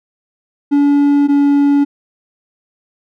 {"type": "tone pair in turn", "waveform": "triangle", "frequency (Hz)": [285.9, 284.4], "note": ["D4", "C#4"], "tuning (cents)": [-46, 45], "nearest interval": "unison", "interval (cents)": 9, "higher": "first", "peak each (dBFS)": -6, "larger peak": "neither", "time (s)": [[0.71, 1.28], [1.28, 1.85]], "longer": "neither", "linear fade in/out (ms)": 20, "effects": []}